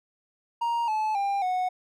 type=tone with pitch steps; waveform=triangle; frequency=937 / 864.2 / 797.1 / 735.2 Hz; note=A#5 / A5 / G5 / F#5; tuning=+9 / -31 / +29 / -11 cents; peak=-22 dBFS; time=0.61-1.69 s; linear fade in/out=10 ms; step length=270 ms; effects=none